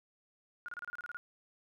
sine tone bursts, 1432 Hz, F6, 43 cents sharp, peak -39 dBFS, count 10, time 0.66-1.17 s, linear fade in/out 0 ms, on 24 ms, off 30 ms, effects none

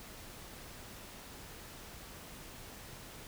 silence, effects pink hiss -50 dBFS RMS until 3.27 s

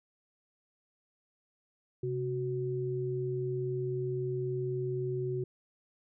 sine tone pair together, 131.48 / 370.6 Hz, C3 / F#4, +9 / +3 cents, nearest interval octave + tritone, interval 1794 cents, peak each -34 / -33 dBFS, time 2.03-5.44 s, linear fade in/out 5 ms, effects none

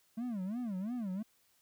triangle tone with vibrato, 214.1 Hz, A3, 47 cents flat, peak -33 dBFS, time 0.17-1.23 s, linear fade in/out 10 ms, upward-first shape sine, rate 2.9 Hz, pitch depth 270 cents each way, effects white hiss -71 dBFS RMS until 1.61 s

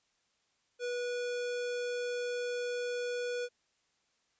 square tone, 487.6 Hz, B4, 22 cents flat, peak -34 dBFS, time 0.79-3.49 s, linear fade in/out 50 ms, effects white hiss -75 dBFS RMS until 4.39 s + resampled to 16000 Hz

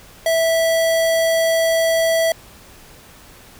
square tone, 656 Hz, E5, 9 cents flat, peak -15 dBFS, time 0.26-2.32 s, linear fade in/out 2 ms, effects pink hiss -44 dBFS RMS until 3.59 s

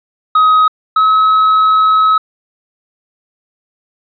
triangle tone pair in turn, 1263 / 1283.6 Hz, D#6 / E6, +26 / -46 cents, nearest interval unison, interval 28 cents, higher second, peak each -4 / -5 dBFS, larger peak first, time 0.35-0.68 / 0.96-2.18 s, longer second, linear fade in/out 5 ms, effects resampled to 11025 Hz

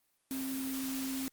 sine tone in noise, 265.8 Hz, C4, 27 cents sharp, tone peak -35 dBFS, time 0.31-1.28 s, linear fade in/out 0 ms, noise white, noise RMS -42 dBFS, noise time 0.31-1.28 s, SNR +4 dB, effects white hiss -75 dBFS RMS until 1.32 s + Opus 32 kbps

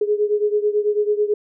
sine beating tone pair, 415.3 / 424.4 Hz, G#4 / G#4, 0 / +38 cents, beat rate 9.1 Hz, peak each -18 / -21 dBFS, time 0.01-1.34 s, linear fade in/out 5 ms, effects none

